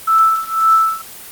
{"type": "tone with tremolo", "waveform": "sine", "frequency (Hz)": 1318.5, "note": "E6", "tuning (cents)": 0, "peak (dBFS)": -6, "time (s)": [0.07, 1.02], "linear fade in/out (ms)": 10, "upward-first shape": "triangle", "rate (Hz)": 1.9, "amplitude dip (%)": 95, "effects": ["white hiss -34 dBFS RMS until 1.31 s", "Opus 24 kbps"]}